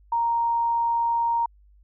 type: tone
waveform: sine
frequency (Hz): 932.3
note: A#5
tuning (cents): 0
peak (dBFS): -20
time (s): 0.12-1.46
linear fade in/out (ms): 5
effects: added 50 Hz sine -52 dBFS peak until 1.83 s